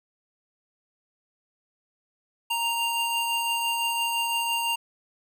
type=tone pair together; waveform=square; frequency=932.3 / 2791 Hz; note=A#5 / F7; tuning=0 / -2 cents; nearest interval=octave + perfect fifth; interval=1898 cents; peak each=-28 dBFS; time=2.5-4.76 s; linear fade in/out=10 ms; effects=none